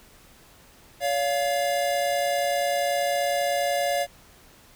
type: tone pair together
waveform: square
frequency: 568.3 / 698.5 Hz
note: C#5 / F5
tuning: +43 / 0 cents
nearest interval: major third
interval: 357 cents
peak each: -26 dBFS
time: 1-4.07 s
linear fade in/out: 50 ms
effects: pink hiss -53 dBFS RMS until 4.75 s